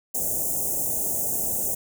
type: band-stop noise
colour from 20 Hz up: white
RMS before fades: -26 dBFS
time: 0.14-1.75 s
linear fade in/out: 10 ms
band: 770 to 6600 Hz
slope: 48 dB/octave
effects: none